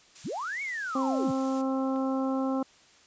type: noise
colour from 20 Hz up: blue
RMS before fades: -43 dBFS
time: 0.15-1.62 s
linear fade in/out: 10 ms
type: linear two-way sweep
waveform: sine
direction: up then down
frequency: 82.5 to 2260 to 82.5 Hz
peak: -31 dBFS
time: 0.24-1.32 s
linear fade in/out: 20 ms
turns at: 0.62 s
type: harmonic tone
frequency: 265.4 Hz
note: C4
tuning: 25 cents sharp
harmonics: 1 / 2 / 3 / 4 / 5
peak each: -27 / -33 / -37 / -39 / -41 dBFS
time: 0.95-2.63 s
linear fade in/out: 5 ms
type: click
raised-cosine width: 0.3 ms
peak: -35 dBFS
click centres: 1.961 s
effects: white hiss -58 dBFS RMS until 3.06 s + resampled to 16000 Hz